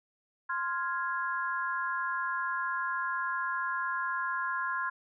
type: chord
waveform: sine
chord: F minor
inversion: second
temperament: equal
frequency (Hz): 1046.5 / 1396.9 / 1661.2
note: C6 / F6 / Ab6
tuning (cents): 0 / 0 / 0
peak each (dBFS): -33 / -35 / -35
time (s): 0.49-4.9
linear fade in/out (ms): 10
effects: none